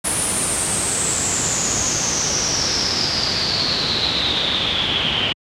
pink noise with low-pass filter sweep, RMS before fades -20 dBFS, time 0.04-5.33 s, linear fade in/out 10 ms, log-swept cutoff 10000 to 3000 Hz, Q 9.7, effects high-pass 80 Hz 12 dB/octave

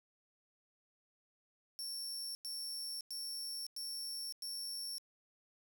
sawtooth tone bursts, 5450 Hz, F8, 43 cents flat, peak -38 dBFS, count 5, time 1.79-4.982 s, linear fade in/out 0 ms, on 560 ms, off 98 ms, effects none

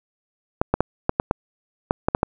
clicks, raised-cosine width 1 ms, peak -3 dBFS, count 10, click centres 0.615 / 0.74 / 0.806 / 1.094 / 1.199 / 1.311 / 1.909 / 2.085 / 2.149 / 2.231 s, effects none

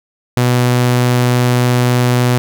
sawtooth tone, 123.47 Hz, B2, in tune, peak -6 dBFS, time 0.37-2.38 s, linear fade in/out 0 ms, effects none

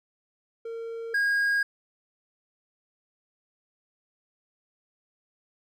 triangle tone pair in turn, 458.2 / 1632.8 Hz, A#4 / G#6, -30 / -30 cents, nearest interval octave + minor seventh, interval 2200 cents, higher second, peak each -31 / -20 dBFS, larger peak second, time 0.65-1.14 / 1.14-1.63 s, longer neither, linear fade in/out 5 ms, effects none

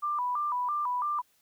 sine tone with vibrato, 1083 Hz, C#6, 41 cents flat, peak -27 dBFS, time 0.02-1.22 s, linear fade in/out 20 ms, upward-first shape square, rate 3 Hz, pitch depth 160 cents each way, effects white hiss -68 dBFS RMS until 1.41 s

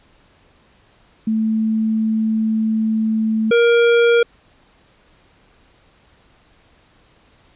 sine / square tone pair in turn, 220 / 470.1 Hz, A3 / A#4, 0 / +15 cents, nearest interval octave + minor second, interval 1315 cents, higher second, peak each -15 / -11 dBFS, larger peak second, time 1.27-3.51 / 3.51-4.23 s, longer first, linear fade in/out 5 ms, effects pink hiss -54 dBFS RMS until 7.55 s + resampled to 8000 Hz

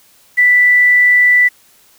sine tone with quantisation, 1975.5 Hz, B6, in tune, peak -6 dBFS, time 0.37-1.49 s, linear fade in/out 20 ms, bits 6, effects white hiss -49 dBFS RMS until 1.98 s

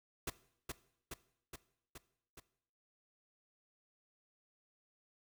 pink noise with echo, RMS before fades -39 dBFS, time 0.27-0.3 s, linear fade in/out 5 ms, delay 420 ms, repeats 5, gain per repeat -3 dB, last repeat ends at 2.4 s, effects noise-tail reverb RT60 0.7 s tail -18 dB re dry

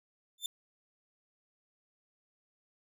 sawtooth tone with exponential growth, 3553 Hz, A7, 16 cents sharp, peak -26 dBFS, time 0.38-0.46 s, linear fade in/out 2 ms, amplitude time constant 16 ms, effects none

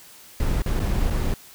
brown noise with dropouts, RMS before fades -22 dBFS, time 0.4-1.34 s, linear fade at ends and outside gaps 1 ms, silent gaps 0.62-0.661 / 0.794-0.801 / 1.1-1.107 s, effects white hiss -47 dBFS RMS until 1.54 s

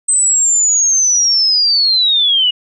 sine linear sweep, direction down, 8220 to 2873 Hz, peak -9 dBFS, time 0.08-2.51 s, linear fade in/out 10 ms, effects none

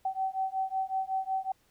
sine beating tone pair, 762 / 767.4 Hz, G5 / G5, -49 / -37 cents, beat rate 5.4 Hz, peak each -32 / -32 dBFS, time 0.05-1.52 s, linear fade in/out 5 ms, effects pink hiss -68 dBFS RMS until 1.7 s

